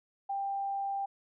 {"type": "tone", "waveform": "sine", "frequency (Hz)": 791, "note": "G5", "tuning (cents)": 15, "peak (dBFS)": -31, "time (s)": [0.29, 1.06], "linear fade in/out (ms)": 10, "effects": []}